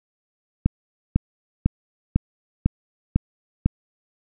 click train, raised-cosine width 5 ms, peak -4 dBFS, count 7, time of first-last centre 0.66-3.66 s, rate 2 Hz, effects none

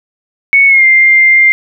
sine tone with pitch glide, 2216 to 2101 Hz, C#7 to C7, -1 to +7 cents, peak -3 dBFS, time 0.53-1.52 s, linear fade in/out 0 ms, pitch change -92 cents, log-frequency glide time 0.67-0.84 s, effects none

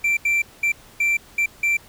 triangle tone bursts at uneven times, 2349 Hz, D7, in tune, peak -15 dBFS, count 6, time 0.04-0.17 / 0.25-0.42 / 0.63-0.72 / 1-1.17 / 1.38-1.46 / 1.63-1.77 s, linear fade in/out 5 ms, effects pink hiss -48 dBFS RMS until 1.88 s

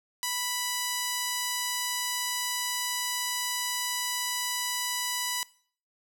sawtooth tone with band-pass filter, 987 Hz, B5, 1 cent flat, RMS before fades -31 dBFS, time 0.23-5.43 s, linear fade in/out 0 ms, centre 8700 Hz, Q 0.58, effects noise-tail reverb RT60 0.5 s tail -21 dB re dry

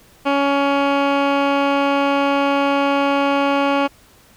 15% pulse tone with low-pass filter, 280 Hz, C#4, 18 cents sharp, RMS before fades -17 dBFS, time 0.25-3.88 s, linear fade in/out 20 ms, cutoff 2400 Hz, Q 1.3, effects pink hiss -50 dBFS RMS until 4.36 s

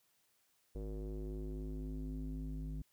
square tone with low-pass filter sweep, 51.9 Hz, G#1, in tune, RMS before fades -42 dBFS, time 0.75-2.82 s, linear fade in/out 5 ms, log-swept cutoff 450 to 210 Hz, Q 3.3, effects white hiss -75 dBFS RMS until 2.92 s

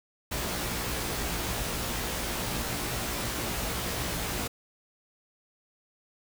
pink noise with comb filter, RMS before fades -32 dBFS, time 0.31-4.48 s, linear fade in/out 10 ms, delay 17 ms, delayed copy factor +0.75, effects none

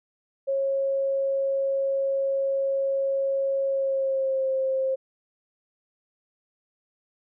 sine tone with pitch glide, 545 to 529.8 Hz, C#5 to C5, -29 to +22 cents, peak -22 dBFS, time 0.47-4.96 s, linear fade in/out 20 ms, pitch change -49 cents, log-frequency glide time 3.67-4.49 s, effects none

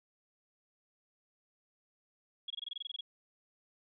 sine tone bursts, 3322 Hz, G#7, in tune, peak -37 dBFS, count 12, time 2.48-3.009 s, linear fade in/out 5 ms, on 23 ms, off 23 ms, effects none

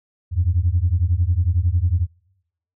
sine beating tone pair, 82.41 / 93.41 Hz, E2 / F#2, 0 / +17 cents, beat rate 11 Hz, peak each -18 dBFS, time 0.31-2.07 s, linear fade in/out 50 ms, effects noise-tail reverb RT60 0.8 s tail -26 dB re dry + tanh soft clip ceiling -8 dBFS

